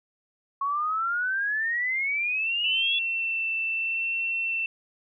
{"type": "exponential sweep", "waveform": "sine", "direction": "up", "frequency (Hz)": [1097, 3435], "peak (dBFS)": -24, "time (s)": [0.61, 2.99], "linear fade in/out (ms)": 5}
{"type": "tone with vibrato", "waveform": "sine", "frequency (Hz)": 2686, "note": "E7", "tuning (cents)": 32, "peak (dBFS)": -25, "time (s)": [2.64, 4.66], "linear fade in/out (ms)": 2, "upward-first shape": "sine", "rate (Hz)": 0.78, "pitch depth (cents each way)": 12}
{"effects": []}